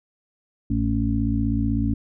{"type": "harmonic tone", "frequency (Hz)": 56, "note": "A1", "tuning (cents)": 31, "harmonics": [1, 2, 4, 5], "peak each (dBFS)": [-25, -25, -25, -25], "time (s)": [0.7, 1.94], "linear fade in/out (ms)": 5, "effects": []}